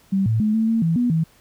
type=tone with pitch steps; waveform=sine; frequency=193.8 / 111.3 / 213.9 / 222.4 / 226.4 / 164.7 / 243.5 / 161.6 Hz; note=G3 / A2 / A3 / A3 / A3 / E3 / B3 / E3; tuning=-20 / +20 / -49 / +19 / +50 / -1 / -24 / -34 cents; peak=-16 dBFS; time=0.12-1.24 s; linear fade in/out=10 ms; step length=140 ms; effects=pink hiss -55 dBFS RMS until 1.4 s